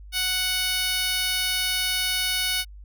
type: tone with high-pass filter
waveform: 10% pulse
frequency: 740 Hz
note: F#5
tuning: in tune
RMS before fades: -25 dBFS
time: 0.12-2.65 s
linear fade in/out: 50 ms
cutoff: 2000 Hz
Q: 0.54
effects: added 50 Hz sine -40 dBFS peak until 2.84 s